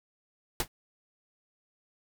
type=noise with exponential decay; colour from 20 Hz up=pink; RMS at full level=-23 dBFS; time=0.6-0.68 s; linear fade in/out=2 ms; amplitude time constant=16 ms; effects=none